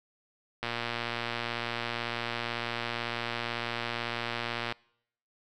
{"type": "click train", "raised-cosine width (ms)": 0.3, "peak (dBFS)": -16, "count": 484, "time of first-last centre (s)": [0.63, 4.723], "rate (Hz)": 118, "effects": ["noise-tail reverb RT60 0.7 s tail -25 dB re dry"]}